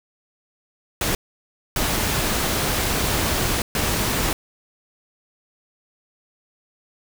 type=noise bursts at uneven times; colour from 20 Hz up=pink; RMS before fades=-22 dBFS; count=3; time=1.01-1.15 / 1.76-3.62 / 3.75-4.33 s; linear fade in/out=2 ms; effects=none